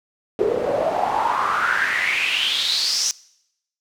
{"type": "noise with band-pass filter sweep", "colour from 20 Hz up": "pink", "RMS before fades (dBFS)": -21, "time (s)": [0.39, 3.11], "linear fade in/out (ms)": 0, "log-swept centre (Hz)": [400, 6000], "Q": 6.7, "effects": ["noise-tail reverb RT60 0.8 s tail -22 dB re dry"]}